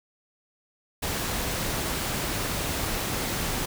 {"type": "noise", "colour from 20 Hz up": "pink", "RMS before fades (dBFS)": -29, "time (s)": [1.02, 3.66], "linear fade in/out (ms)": 10, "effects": []}